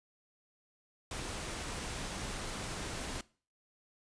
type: noise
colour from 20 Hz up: pink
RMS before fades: -40 dBFS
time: 1.11-3.21 s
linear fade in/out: 2 ms
effects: noise-tail reverb RT60 0.4 s tail -21 dB re dry + resampled to 22050 Hz